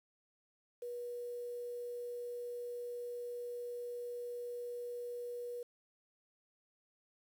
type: tone with quantisation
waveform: sine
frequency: 483.8 Hz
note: B4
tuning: 36 cents flat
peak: -40 dBFS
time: 0.82-5.63 s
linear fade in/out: 5 ms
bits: 10
effects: none